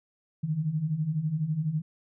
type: beating tone pair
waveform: sine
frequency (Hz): 146.83 / 158.83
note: D3 / D#3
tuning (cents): 0 / +36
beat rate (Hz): 12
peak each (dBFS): -32 / -27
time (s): 0.43-1.82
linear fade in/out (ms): 10
effects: none